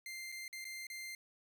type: tone with dropouts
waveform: sawtooth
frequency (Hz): 2093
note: C7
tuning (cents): 0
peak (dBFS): -40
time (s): 0.06-1.15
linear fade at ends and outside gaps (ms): 2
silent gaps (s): 0.319-0.323 / 0.48-0.528 / 0.644-0.651 / 0.869-0.9
effects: none